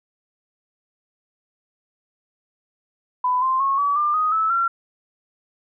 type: tone with pitch steps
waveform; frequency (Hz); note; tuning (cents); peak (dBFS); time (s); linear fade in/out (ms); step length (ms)
sine; 1000 / 1045.5 / 1093 / 1142.7 / 1194.7 / 1249.1 / 1305.9 / 1365.3; B5 / C6 / C#6 / D6 / D6 / D#6 / E6 / F6; +21 / -2 / -25 / -48 / +29 / +6 / -17 / -40; -17; 3.24-4.68; 5; 180
effects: none